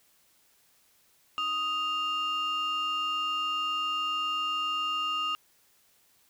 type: tone pair together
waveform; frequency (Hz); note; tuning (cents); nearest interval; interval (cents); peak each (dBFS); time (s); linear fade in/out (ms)
sine; 1247.3 / 2800; D#6 / F7; +4 / +4; octave + major second; 1400; -28 / -29; 1.38-5.35; 0
effects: tanh soft clip ceiling -24 dBFS + white hiss -65 dBFS RMS until 6.29 s